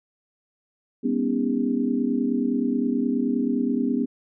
sine tone cluster, 199.6 / 243.8 / 273.3 / 309.7 / 403.9 Hz, G3 / B3 / C#4 / D#4 / G#4, +32 / -22 / -24 / -8 / -48 cents, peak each -32 / -23 / -26 / -31 / -31 dBFS, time 1.03-4.06 s, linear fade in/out 20 ms, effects none

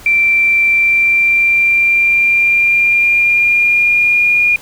sine tone with pitch glide, 2349 to 2426 Hz, D7 to D#7, 0 to -44 cents, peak -8 dBFS, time 0.06-4.56 s, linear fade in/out 2 ms, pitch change +56 cents, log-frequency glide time 0.69-4.34 s, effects pink hiss -37 dBFS RMS until 4.61 s

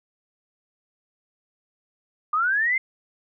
sine linear sweep, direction up, 1185 to 2120 Hz, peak -19 dBFS, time 2.33-2.78 s, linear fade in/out 5 ms, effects none

